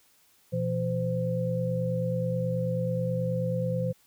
sine tone cluster, 121 / 170.3 / 515 Hz, B2 / F3 / C5, -35 / -43 / -28 cents, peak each -30 dBFS, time 0.52-3.93 s, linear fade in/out 20 ms, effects white hiss -63 dBFS RMS until 4.06 s

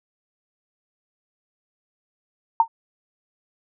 sine tone with exponential decay, 912 Hz, A#5, 38 cents flat, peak -8 dBFS, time 2.6-2.68 s, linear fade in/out 2 ms, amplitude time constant 16 ms, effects none

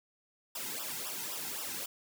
white noise with flanger, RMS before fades -39 dBFS, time 0.55-1.86 s, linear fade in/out 5 ms, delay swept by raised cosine 0.46 to 1.76 ms, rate 3.8 Hz, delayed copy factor -1, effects none

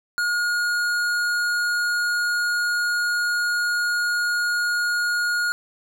sine tone with tanh clipping, 1434 Hz, F6, 45 cents sharp, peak -22 dBFS, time 0.18-5.52 s, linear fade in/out 0 ms, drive 15 dB, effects none

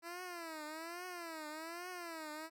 10% pulse tone with vibrato, 332.1 Hz, E4, 13 cents sharp, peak -36 dBFS, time 0.02-2.5 s, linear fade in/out 50 ms, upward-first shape triangle, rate 1.2 Hz, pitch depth 180 cents each way, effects none

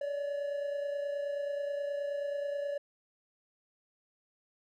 triangle tone pair together, 569.6 / 599 Hz, C#5 / D5, +47 / +34 cents, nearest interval minor second, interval 87 cents, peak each -31 / -40 dBFS, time 0.01-2.78 s, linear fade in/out 5 ms, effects none

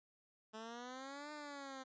10% pulse exponential two-way sweep, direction up then down, 216 to 302.2 to 260.7 Hz, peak -39 dBFS, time 0.53-1.84 s, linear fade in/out 20 ms, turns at 1.32 s, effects resampled to 16000 Hz

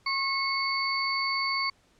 sine tone cluster, 1087 / 2184 / 4534 Hz, C#6 / C#7 / C#8, -34 / -26 / +38 cents, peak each -30 dBFS, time 0.06-1.7 s, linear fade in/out 5 ms, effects pink hiss -64 dBFS RMS until 1.99 s + low-pass 8000 Hz 12 dB/octave

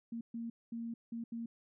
sine tone bursts at uneven times, 231.5 Hz, A#3, 12 cents flat, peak -38 dBFS, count 5, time 0.12-0.21 / 0.34-0.5 / 0.72-0.94 / 1.12-1.24 / 1.32-1.46 s, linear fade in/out 5 ms, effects none

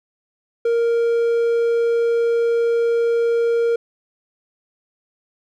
triangle tone with hard clipping, 466.2 Hz, A#4, in tune, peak -16 dBFS, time 0.65-3.76 s, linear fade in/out 5 ms, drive 6 dB, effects none

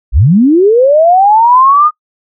sine linear sweep, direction up, 41.2 to 1244.5 Hz, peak -3 dBFS, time 0.12-1.91 s, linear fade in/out 50 ms, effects noise-tail reverb RT60 0.1 s tail -21 dB re dry

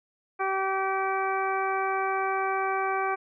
harmonic tone, 385.1 Hz, G4, 31 cents flat, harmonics 1 / 2 / 3 / 4 / 5 / 6, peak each -31 / -29 / -30 / -34 / -42 / -36 dBFS, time 0.39-3.16 s, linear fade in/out 20 ms, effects none

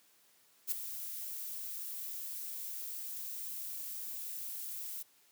violet noise with ADSR envelope, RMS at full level -31 dBFS, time 0.67-5.03 s, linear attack 45 ms, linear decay 11 ms, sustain -11 dB, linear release 12 ms, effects white hiss -67 dBFS RMS until 5.31 s + high-pass 150 Hz 12 dB/octave

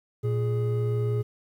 triangle tone pair together, 116.85 / 416.4 Hz, A#2 / G#4, +5 / +5 cents, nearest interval octave + minor seventh, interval 2200 cents, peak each -22 / -28 dBFS, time 0.23-1.23 s, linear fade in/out 20 ms, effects 10-bit

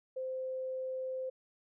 sine tone, 519 Hz, C5, 14 cents flat, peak -35 dBFS, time 0.16-1.3 s, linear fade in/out 10 ms, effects none

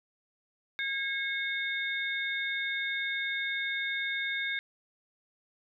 sine tone cluster, 1632 / 2180 / 3649 Hz, G#6 / C#7 / A#7, -31 / -29 / -38 cents, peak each -34 / -33 / -37 dBFS, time 0.79-4.59 s, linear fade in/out 0 ms, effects none

